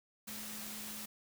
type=tone in noise; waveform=sine; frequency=213.6 Hz; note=G#3; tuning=49 cents sharp; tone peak=-50 dBFS; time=0.27-1.06 s; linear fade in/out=10 ms; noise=white; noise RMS=-45 dBFS; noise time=0.27-1.06 s; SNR=-8 dB; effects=none